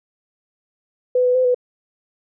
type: tone with pitch steps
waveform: sine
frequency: 501 / 497.7 / 511 / 495.8 Hz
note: B4 / B4 / C5 / B4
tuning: +25 / +13 / -41 / +7 cents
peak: -13 dBFS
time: 1.15-1.546 s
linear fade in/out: 5 ms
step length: 99 ms
effects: none